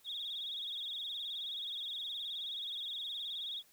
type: tone with vibrato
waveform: sine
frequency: 3520 Hz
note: A7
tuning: in tune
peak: -38 dBFS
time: 0.04-3.63 s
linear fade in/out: 50 ms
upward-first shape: sine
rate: 19 Hz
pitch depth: 130 cents each way
effects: white hiss -66 dBFS RMS until 3.72 s